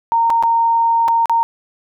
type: tone with dropouts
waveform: sine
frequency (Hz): 922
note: A#5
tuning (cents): -19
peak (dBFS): -11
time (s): 0.12-1.43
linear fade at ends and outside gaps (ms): 0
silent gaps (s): 0.299-0.303 / 0.426-0.435 / 1.08-1.084 / 1.257-1.296
effects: none